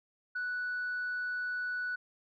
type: tone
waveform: sine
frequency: 1480 Hz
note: F#6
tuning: in tune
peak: -31 dBFS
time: 0.35-1.96 s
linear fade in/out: 10 ms
effects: tanh soft clip ceiling -30 dBFS